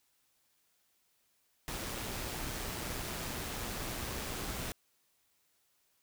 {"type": "noise with amplitude modulation", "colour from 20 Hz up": "pink", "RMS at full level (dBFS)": -38, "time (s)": [1.68, 4.72], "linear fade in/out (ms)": 0, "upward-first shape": "sine", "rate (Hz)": 122, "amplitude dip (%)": 30, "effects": ["white hiss -74 dBFS RMS until 6.02 s"]}